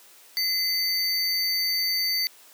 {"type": "tone pair together", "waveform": "square", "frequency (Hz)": [2044, 4589], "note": ["C7", "D8"], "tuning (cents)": [-41, -41], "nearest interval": "octave + major second", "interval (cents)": 1400, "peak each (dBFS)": [-31, -24], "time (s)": [0.37, 2.27], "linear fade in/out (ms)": 0, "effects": ["white hiss -52 dBFS RMS until 2.53 s", "high-pass 300 Hz 12 dB/octave"]}